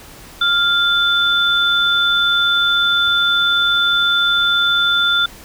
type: tone pair together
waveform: sine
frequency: 1396.9 / 3520 Hz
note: F6 / A7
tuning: 0 / 0 cents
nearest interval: octave + major third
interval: 1600 cents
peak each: -15 dBFS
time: 0.41-5.26 s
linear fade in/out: 5 ms
effects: pink hiss -39 dBFS RMS until 5.44 s